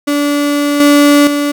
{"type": "tone with level steps", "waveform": "35% pulse", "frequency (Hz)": 289.2, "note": "D4", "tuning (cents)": -27, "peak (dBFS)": [-9, -3, -10], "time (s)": [0.07, 1.52], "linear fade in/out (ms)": 10, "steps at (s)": [0.8, 1.27], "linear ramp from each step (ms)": 2, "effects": []}